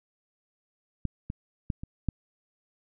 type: clicks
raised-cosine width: 5 ms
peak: -16 / -21 / -16 / -25 / -14 dBFS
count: 5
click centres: 1.053 / 1.301 / 1.702 / 1.835 / 2.087 s
effects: none